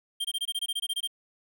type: tone bursts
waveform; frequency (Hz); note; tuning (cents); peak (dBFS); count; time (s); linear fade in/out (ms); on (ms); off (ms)
square; 3180; G7; +24; -28; 13; 0.2-1.075; 10; 47; 22
effects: none